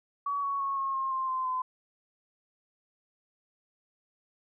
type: tone with pitch steps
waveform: sine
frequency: 1132 / 1115.8 / 1099.8 / 1084 / 1068.5 / 1053.1 / 1038 / 1023.2 Hz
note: C#6 / C#6 / C#6 / C#6 / C6 / C6 / C6 / C6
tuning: +36 / +11 / -14 / -39 / +36 / +11 / -14 / -39 cents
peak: -28 dBFS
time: 0.26-1.62 s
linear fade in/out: 5 ms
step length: 170 ms
effects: none